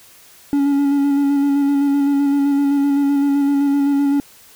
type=tone with vibrato; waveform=triangle; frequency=281.7 Hz; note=C#4; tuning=28 cents sharp; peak=-11 dBFS; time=0.53-4.2 s; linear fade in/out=0 ms; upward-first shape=square; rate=7.8 Hz; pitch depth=18 cents each way; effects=white hiss -46 dBFS RMS until 4.55 s